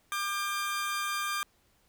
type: tone pair together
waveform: sawtooth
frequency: 1195 / 1595.1 Hz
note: D6 / G6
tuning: +30 / +30 cents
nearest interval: perfect fourth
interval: 500 cents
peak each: -28 / -32 dBFS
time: 0.12-1.43 s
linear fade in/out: 0 ms
effects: pink hiss -68 dBFS RMS until 1.88 s